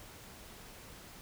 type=silence; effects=pink hiss -52 dBFS RMS until 1.21 s